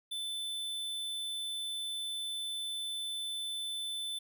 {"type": "tone", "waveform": "square", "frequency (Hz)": 3520, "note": "A7", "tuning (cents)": 0, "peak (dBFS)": -36, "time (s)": [0.11, 4.19], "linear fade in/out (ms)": 10, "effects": []}